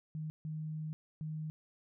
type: tone bursts at uneven times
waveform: sine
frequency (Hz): 155.56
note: D#3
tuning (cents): 0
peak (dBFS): -37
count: 3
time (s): 0.15-0.3 / 0.45-0.93 / 1.21-1.5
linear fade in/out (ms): 0
effects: none